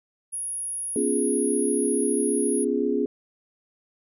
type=tone; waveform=sine; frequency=10440 Hz; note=E9; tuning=18 cents flat; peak=-28 dBFS; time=0.32-2.65 s; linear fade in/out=20 ms
type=chord; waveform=sine; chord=C# dominant seventh; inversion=third; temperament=equal with one note detuned; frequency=246.9 / 281.5 / 349.2 / 415.3 Hz; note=B3 / C#4 / E#4 / G#4; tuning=0 / +27 / 0 / 0 cents; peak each=-27 / -27 / -29 / -25 dBFS; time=0.96-3.06 s; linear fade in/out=2 ms
effects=none